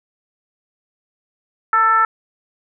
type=tone with frequency modulation; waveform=sine; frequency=1331 Hz; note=E6; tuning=16 cents sharp; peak=-11 dBFS; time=1.73-2.05 s; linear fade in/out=2 ms; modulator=435 Hz; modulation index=0.69; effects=none